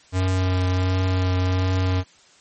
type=tone with vibrato; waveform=square; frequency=92.5 Hz; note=F#2; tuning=in tune; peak=-19 dBFS; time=0.12-2.04 s; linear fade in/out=50 ms; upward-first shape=triangle; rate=1.4 Hz; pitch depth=15 cents each way; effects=white hiss -53 dBFS RMS until 2.4 s + MP3 32 kbps